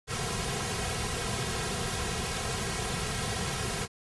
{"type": "noise with comb filter", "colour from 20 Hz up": "pink", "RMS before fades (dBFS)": -32, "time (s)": [0.07, 3.88], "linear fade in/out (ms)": 50, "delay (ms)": 3.4, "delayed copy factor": -0.85, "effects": ["resampled to 24000 Hz"]}